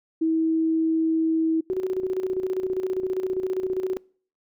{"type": "tone", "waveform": "sine", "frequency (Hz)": 322.5, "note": "E4", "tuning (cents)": -38, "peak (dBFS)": -19, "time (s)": [0.21, 1.61], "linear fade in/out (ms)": 10}
{"type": "tone with tremolo", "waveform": "sine", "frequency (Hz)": 373.5, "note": "F#4", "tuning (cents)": 16, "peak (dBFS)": -21, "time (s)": [1.7, 3.97], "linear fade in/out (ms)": 0, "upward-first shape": "square", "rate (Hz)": 15, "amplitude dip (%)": 60}
{"effects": ["noise-tail reverb RT60 0.5 s tail -26 dB re dry"]}